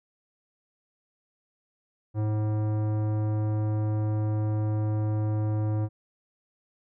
sine tone with tanh clipping, 107 Hz, A2, 48 cents flat, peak -26 dBFS, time 2.14-5.89 s, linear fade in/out 50 ms, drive 16 dB, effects none

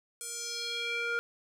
square tone with band-pass filter sweep, 470 Hz, A#4, 14 cents sharp, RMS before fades -35 dBFS, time 0.21-1.19 s, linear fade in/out 0 ms, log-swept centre 9500 to 1500 Hz, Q 2.5, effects none

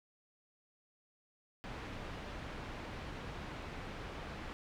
pink low-pass noise, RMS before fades -45 dBFS, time 1.64-4.53 s, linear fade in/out 0 ms, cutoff 2800 Hz, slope 12 dB/octave, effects none

